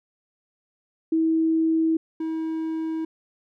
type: tone pair in turn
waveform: sine / triangle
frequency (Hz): 322.9 / 321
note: E4 / E4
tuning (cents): -36 / -46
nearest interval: unison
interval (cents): 10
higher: first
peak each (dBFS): -18 / -23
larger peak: first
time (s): 1.12-1.97 / 2.2-3.05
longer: neither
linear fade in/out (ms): 5
effects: none